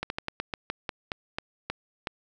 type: slowing click train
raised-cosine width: 0.3 ms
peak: -14 dBFS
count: 12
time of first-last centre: 0.03-2.072 s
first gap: 71 ms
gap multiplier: 1.18
effects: none